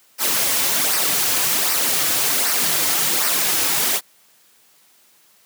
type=noise with flanger; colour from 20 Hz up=white; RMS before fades=-19 dBFS; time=0.18-4.01 s; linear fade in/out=50 ms; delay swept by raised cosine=0.28 to 5.08 ms; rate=1.3 Hz; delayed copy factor=-0.55; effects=white hiss -55 dBFS RMS until 5.45 s + high-pass 150 Hz 12 dB/octave